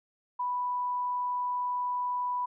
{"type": "tone", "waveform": "sine", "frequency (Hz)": 987.8, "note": "B5", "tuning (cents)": 0, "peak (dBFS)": -28, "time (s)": [0.39, 2.46], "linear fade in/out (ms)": 10, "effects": []}